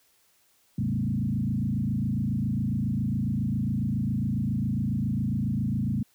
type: tone with frequency modulation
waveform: sine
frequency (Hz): 168.3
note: E3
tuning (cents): +36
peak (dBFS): -24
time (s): 0.78-6.03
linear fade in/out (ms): 5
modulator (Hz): 27.3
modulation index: 2.7
effects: white hiss -65 dBFS RMS until 6.14 s